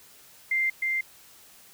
sine tone with echo, 2093 Hz, C7, in tune, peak -22 dBFS, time 0.51-0.7 s, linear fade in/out 5 ms, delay 310 ms, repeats 1, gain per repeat -2 dB, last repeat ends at 1.01 s, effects white hiss -53 dBFS RMS until 1.73 s

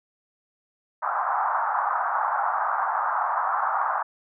pink band-pass noise, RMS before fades -25 dBFS, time 1.02-4.03 s, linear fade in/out 10 ms, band 750 to 1400 Hz, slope 48 dB/octave, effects none

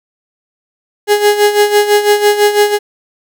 35% pulse tone with tremolo, 414.4 Hz, G#4, 4 cents flat, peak -3 dBFS, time 1.07-2.79 s, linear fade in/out 50 ms, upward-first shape sine, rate 6 Hz, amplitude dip 70%, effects none

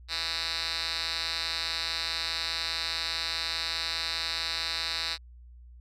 5% pulse tone with band-pass filter, 164.81 Hz, E3, in tune, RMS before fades -32 dBFS, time 0.08-5.18 s, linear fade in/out 50 ms, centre 3800 Hz, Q 6, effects added 60 Hz sine -47 dBFS peak until 5.8 s

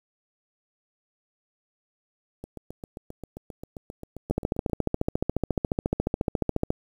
two click trains, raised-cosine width 2 ms, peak -10 / -24 dBFS, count 35 / 18, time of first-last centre 4.31-6.704 / 2.44-4.698 s, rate 14.2 / 7.53 Hz, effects 8-bit

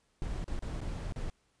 brown noise with dropouts, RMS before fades -36 dBFS, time 0.22-1.3 s, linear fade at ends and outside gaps 1 ms, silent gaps 0.443-0.479 / 0.592-0.623 / 0.806-0.814 / 1.123-1.16 s, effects pink hiss -73 dBFS RMS until 1.6 s + resampled to 22050 Hz

